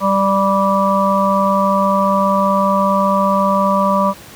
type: harmonic tone with a mistuned harmonic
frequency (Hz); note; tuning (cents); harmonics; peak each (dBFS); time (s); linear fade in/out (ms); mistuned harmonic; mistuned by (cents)
196; G3; 0; 1 / 3 / 5 / 6; -17 / -17 / -17 / -17; 0-4.14; 50; 6; -16
effects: pink hiss -38 dBFS RMS until 4.35 s + high-pass 80 Hz 12 dB/octave